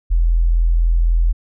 sine tone, 41.92 Hz, E1, 30 cents sharp, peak -11 dBFS, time 0.1-1.33 s, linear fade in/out 20 ms, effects none

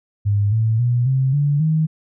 sine tone with pitch steps, 102.1 / 111.34 / 121.42 / 132.41 / 144.39 / 157.46 Hz, G#2 / A2 / B2 / C3 / D3 / D#3, -29 / +21 / -29 / +21 / -29 / +21 cents, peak -14 dBFS, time 0.25-1.87 s, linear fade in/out 20 ms, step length 270 ms, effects none

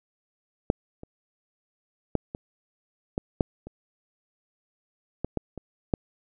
clicks, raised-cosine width 2 ms, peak -6 / -27 / -9 / -20 / -13 / -7 / -26 / -14 / -13 / -23 / -9 dBFS, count 11, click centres 0.701 / 1.034 / 2.153 / 2.349 / 3.179 / 3.408 / 3.67 / 5.246 / 5.373 / 5.577 / 5.938 s, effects none

